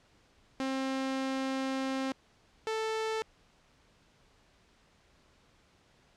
sawtooth tone pair in turn, 266 / 441.1 Hz, C4 / A4, +29 / +4 cents, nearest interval major sixth, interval 875 cents, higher second, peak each -27 dBFS, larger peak neither, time 0.6-2.12 / 2.67-3.22 s, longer first, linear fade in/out 0 ms, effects pink hiss -65 dBFS RMS until 6.16 s + low-pass 6000 Hz 12 dB/octave

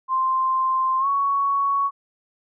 sine tone with pitch glide, 1046.5 to 1115.2 Hz, C6 to C#6, 0 to +10 cents, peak -18 dBFS, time 0.08-1.91 s, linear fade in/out 50 ms, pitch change +110 cents, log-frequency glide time 0.99-1.07 s, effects none

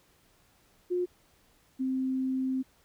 sine tone pair in turn, 358.1 / 261.4 Hz, F4 / C4, +43 / -1 cents, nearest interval perfect fourth, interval 544 cents, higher first, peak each -26 / -27 dBFS, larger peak first, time 0.9-1.06 / 1.79-2.63 s, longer second, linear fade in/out 20 ms, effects pink hiss -65 dBFS RMS until 2.84 s

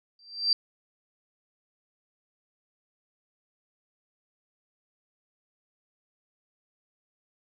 sine tone with exponential growth, 4699 Hz, D8, in tune, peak -17 dBFS, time 0.19-0.53 s, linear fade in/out 2 ms, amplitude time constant 72 ms, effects none

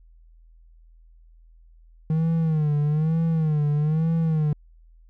triangle tone with vibrato, 155.56 Hz, D#3, in tune, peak -17 dBFS, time 2.1-4.53 s, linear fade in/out 2 ms, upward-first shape sine, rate 1.1 Hz, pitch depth 100 cents each way, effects added 41 Hz sine -49 dBFS peak until 5.09 s

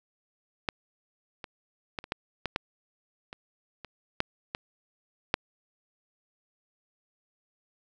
clicks, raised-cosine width 0.3 ms, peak -11 / -22 / -16 / -26 / -13 / -14 / -11 / -24 / -25 / -9 / -15 / -6 dBFS, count 12, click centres 0.688 / 1.442 / 1.988 / 2.041 / 2.121 / 2.457 / 2.561 / 3.329 / 3.847 / 4.204 / 4.549 / 5.341 s, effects none

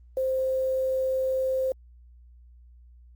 sine tone with quantisation, 523.3 Hz, C5, in tune, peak -23 dBFS, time 0.17-1.72 s, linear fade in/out 2 ms, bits 8, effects added 60 Hz sine -49 dBFS peak until 3.15 s + Opus 32 kbps

